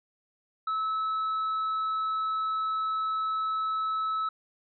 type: tone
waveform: triangle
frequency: 1300 Hz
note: E6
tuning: 24 cents flat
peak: -25 dBFS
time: 0.67-4.29 s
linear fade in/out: 5 ms
effects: resampled to 11025 Hz